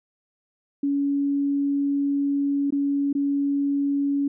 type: tone with dropouts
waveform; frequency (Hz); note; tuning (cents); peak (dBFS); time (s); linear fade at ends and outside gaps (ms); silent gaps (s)
sine; 281.7; C#4; +28; -20; 0.83-4.28; 5; 2.706-2.723 / 3.129-3.15
effects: none